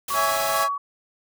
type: noise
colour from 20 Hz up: white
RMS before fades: -31 dBFS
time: 0.08-0.64 s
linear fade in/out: 5 ms
type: tone with tremolo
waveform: sine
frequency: 1128 Hz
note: C#6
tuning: 30 cents sharp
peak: -21 dBFS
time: 0.1-0.78 s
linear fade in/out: 5 ms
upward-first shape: sine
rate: 2.3 Hz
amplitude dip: 80%
type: chord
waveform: 25% pulse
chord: C# minor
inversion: none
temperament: equal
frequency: 554.4 / 659.3 / 830.6 Hz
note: C#5 / E5 / G#5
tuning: 0 / 0 / 0 cents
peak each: -26 / -22 / -23 dBFS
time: 0.13-0.69 s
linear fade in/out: 50 ms
effects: none